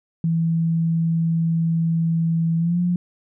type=tone with pitch glide; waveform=sine; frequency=164.81 to 176.64 Hz; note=E3 to F3; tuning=0 to +20 cents; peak=-17 dBFS; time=0.24-2.96 s; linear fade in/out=2 ms; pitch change=+120 cents; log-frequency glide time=2.58-2.8 s; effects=none